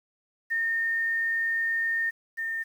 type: tone pair in turn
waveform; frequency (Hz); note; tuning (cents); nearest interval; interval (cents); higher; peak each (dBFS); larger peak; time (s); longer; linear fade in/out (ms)
sine; 1827 / 1815.4; A#6 / A#6; -35 / -46; unison; 11; first; -24 / -28; first; 0.5-2.11 / 2.37-2.64; first; 20
effects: 9-bit